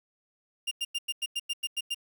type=tone bursts; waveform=40% pulse; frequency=2806 Hz; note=F7; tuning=8 cents sharp; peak=-27 dBFS; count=10; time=0.67-1.946 s; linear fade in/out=10 ms; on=43 ms; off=94 ms; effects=10-bit